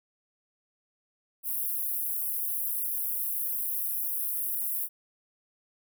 pink high-pass noise, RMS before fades -31 dBFS, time 1.43-4.89 s, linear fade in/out 50 ms, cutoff 11000 Hz, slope 48 dB/octave, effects none

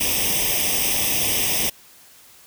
white noise with comb filter, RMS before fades -21 dBFS, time 0-1.7 s, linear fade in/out 10 ms, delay 0.35 ms, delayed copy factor +0.9, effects white hiss -49 dBFS RMS until 2.46 s

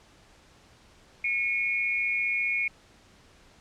sine tone pair together, 2191 / 2426 Hz, C#7 / D#7, -21 / -44 cents, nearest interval major second, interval 177 cents, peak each -27 / -28 dBFS, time 1.24-2.68 s, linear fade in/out 5 ms, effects pink hiss -57 dBFS RMS until 3.6 s + low-pass 7000 Hz 12 dB/octave

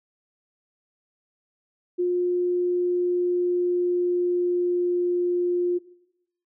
sine tone with pitch glide, 356.3 to 353.6 Hz, F4 to F4, +35 to +22 cents, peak -20 dBFS, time 1.98-5.79 s, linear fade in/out 20 ms, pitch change -13 cents, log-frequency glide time 2.18-5.12 s, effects noise-tail reverb RT60 0.8 s tail -18 dB re dry

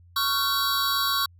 square tone cluster, 1109 / 1386 / 1523 / 3876 / 4522 Hz, C#6 / F6 / F#6 / B7 / C#8, 0 / -14 / +50 / -33 / +34 cents, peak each -27 / -32 / -35 / -28 / -30 dBFS, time 0.16-1.26 s, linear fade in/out 5 ms, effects added 87 Hz sine -50 dBFS peak until 1.39 s

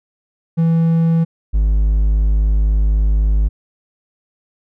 triangle tone pair in turn, 164.81 / 51.91 Hz, E3 / G#1, 0 / 0 cents, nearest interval octave + minor sixth, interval 2000 cents, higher first, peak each -9 dBFS, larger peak neither, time 0.57-1.25 / 1.53-3.49 s, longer second, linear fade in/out 20 ms, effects none

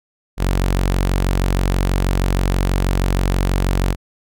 sawtooth tone, 46.25 Hz, F#1, in tune, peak -11 dBFS, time 0.37-3.96 s, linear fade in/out 50 ms, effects none

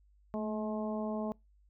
harmonic tone with a mistuned harmonic, 213.8 Hz, A3, 49 cents flat, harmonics 1 / 2 / 3 / 4 / 5, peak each -35 / -41 / -39 / -45 / -47 dBFS, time 0.34-1.32 s, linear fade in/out 0 ms, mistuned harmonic 1, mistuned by +36 cents, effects noise-tail reverb RT60 0.2 s tail -25 dB re dry + added 50 Hz sine -62 dBFS peak until 1.69 s

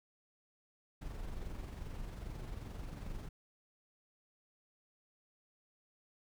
brown noise with amplitude modulation, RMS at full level -42 dBFS, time 1.01-3.29 s, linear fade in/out 10 ms, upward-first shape sine, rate 22.5 Hz, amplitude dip 40%, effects none

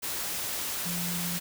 sine tone in noise, 174.61 Hz, F3, in tune, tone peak -33 dBFS, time 0.85-1.39 s, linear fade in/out 20 ms, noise white, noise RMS -33 dBFS, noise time 0.02-1.4 s, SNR -3 dB, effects none

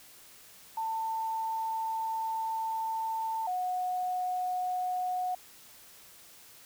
sine tone pair in turn, 893 / 730.9 Hz, A5 / F#5, +25 / -21 cents, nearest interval minor third, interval 346 cents, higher first, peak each -30 / -29 dBFS, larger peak second, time 0.77-3.47 / 3.47-5.35 s, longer first, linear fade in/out 5 ms, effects white hiss -54 dBFS RMS until 6.65 s

